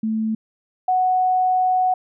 sine tone pair in turn, 220 / 740 Hz, A3 / F#5, 0 / 0 cents, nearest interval octave + major sixth, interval 2100 cents, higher second, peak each -19 / -15 dBFS, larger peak second, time 0.03-0.35 / 0.88-1.94 s, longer second, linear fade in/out 5 ms, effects none

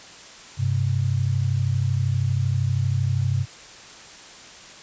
sine tone pair together, 98 / 130.71 Hz, G2 / C3, 0 / -1 cents, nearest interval perfect fourth, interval 499 cents, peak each -22 dBFS, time 0.57-3.46 s, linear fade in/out 50 ms, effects white hiss -43 dBFS RMS until 4.82 s + resampled to 16000 Hz

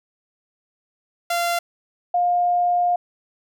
sawtooth / sine tone pair in turn, 690 / 707.8 Hz, F5 / F5, -21 / +23 cents, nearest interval unison, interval 44 cents, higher second, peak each -16 dBFS, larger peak neither, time 1.3-1.59 / 2.14-2.96 s, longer second, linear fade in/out 5 ms, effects none

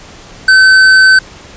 sine tone with hard clipping, 1531 Hz, G6, 41 cents flat, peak -4 dBFS, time 0.48-1.19 s, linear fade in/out 5 ms, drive 13 dB, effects pink hiss -34 dBFS RMS until 1.56 s + resampled to 16000 Hz

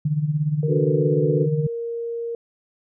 sine tone with tremolo, 150.4 Hz, D3, 42 cents sharp, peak -16 dBFS, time 0.05-1.67 s, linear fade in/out 5 ms, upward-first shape sine, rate 17 Hz, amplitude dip 70%
sine tone, 466.2 Hz, A#4, in tune, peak -25 dBFS, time 0.63-2.35 s, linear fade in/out 2 ms
sine chord, B minor seventh, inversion first, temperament equal, 293.7 / 370 / 440 / 493.9 Hz, D4 / F#4 / A4 / B4, 0 / 0 / 0 / 0 cents, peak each -27 / -25 / -24 / -26 dBFS, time 0.67-1.48 s, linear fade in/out 50 ms
effects none

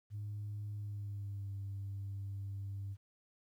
sine tone with pitch glide, 103.83 to 98.91 Hz, G#2 to G2, 0 to +16 cents, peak -38 dBFS, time 0.1-2.97 s, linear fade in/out 50 ms, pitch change -84 cents, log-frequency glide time 0.75-1.51 s, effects tanh soft clip ceiling -36 dBFS + 12-bit

